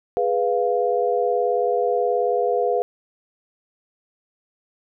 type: chord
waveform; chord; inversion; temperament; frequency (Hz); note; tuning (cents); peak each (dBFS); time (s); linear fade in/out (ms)
sine; F diminished; first; equal; 415.3 / 493.9 / 698.5; Ab4 / Cb5 / F5; 0 / 0 / 0; -23 / -21 / -23; 0.17-2.82; 0
effects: none